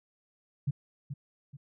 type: tone with echo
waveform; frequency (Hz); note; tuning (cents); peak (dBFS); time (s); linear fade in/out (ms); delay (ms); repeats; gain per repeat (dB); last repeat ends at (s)
sine; 140; C#3; +18; -25; 0.67-0.71; 10; 430; 2; -9; 1.57
effects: none